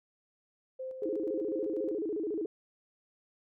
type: tone with tremolo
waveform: sine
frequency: 520 Hz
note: C5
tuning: 11 cents flat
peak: -36 dBFS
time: 0.79-1.98 s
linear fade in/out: 10 ms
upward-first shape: square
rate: 4.1 Hz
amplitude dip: 40%
type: tone with vibrato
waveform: sine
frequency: 370 Hz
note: F#4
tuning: in tune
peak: -31 dBFS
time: 1.02-2.46 s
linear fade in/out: 2 ms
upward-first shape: square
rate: 14 Hz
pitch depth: 230 cents each way
effects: none